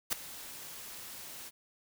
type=noise with ADSR envelope; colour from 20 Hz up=white; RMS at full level=-28 dBFS; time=0.1-1.51 s; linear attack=26 ms; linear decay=6 ms; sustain=-18 dB; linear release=34 ms; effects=none